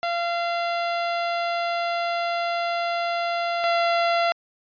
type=tone pair in turn; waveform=sawtooth; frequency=687 / 683.4 Hz; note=F5 / F5; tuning=-29 / -38 cents; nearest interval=unison; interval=9 cents; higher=first; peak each=-19 / -15 dBFS; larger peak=second; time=0.03-3.64 / 3.64-4.32 s; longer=first; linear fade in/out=0 ms; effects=resampled to 11025 Hz